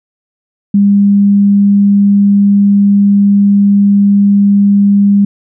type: tone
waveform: sine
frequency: 201.2 Hz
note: G3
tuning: 45 cents sharp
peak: -4 dBFS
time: 0.74-5.25 s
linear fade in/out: 5 ms
effects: none